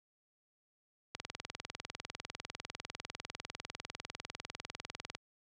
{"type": "click train", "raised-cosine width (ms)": 0.2, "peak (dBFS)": -21, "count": 81, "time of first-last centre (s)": [1.15, 5.15], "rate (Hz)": 20, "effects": ["high-pass 60 Hz 12 dB/octave", "resampled to 22050 Hz"]}